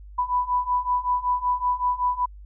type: beating tone pair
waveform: sine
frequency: 987.8 / 993.1 Hz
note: B5 / B5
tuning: 0 / +9 cents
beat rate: 5.3 Hz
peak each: -25 / -23 dBFS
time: 0.18-2.26 s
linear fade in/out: 10 ms
effects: added 50 Hz sine -40 dBFS peak until 2.45 s